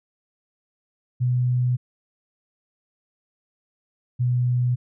sine tone pair in turn, 124.5 / 123.64 Hz, B2 / B2, +14 / +2 cents, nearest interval unison, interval 12 cents, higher first, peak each -18 dBFS, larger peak neither, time 1.2-1.77 / 4.19-4.76 s, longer neither, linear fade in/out 20 ms, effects none

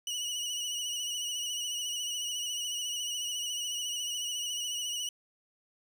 25% pulse tone with vibrato, 2924 Hz, F#7, 21 cents flat, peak -29 dBFS, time 0.07-5.09 s, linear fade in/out 2 ms, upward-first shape sine, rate 14 Hz, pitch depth 43 cents each way, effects 11-bit

